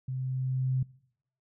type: tone with level ramp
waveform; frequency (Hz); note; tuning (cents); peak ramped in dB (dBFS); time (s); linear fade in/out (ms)
sine; 130; C3; -11; -31 to -24; 0.08-0.83; 5
effects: noise-tail reverb RT60 0.7 s tail -23 dB re dry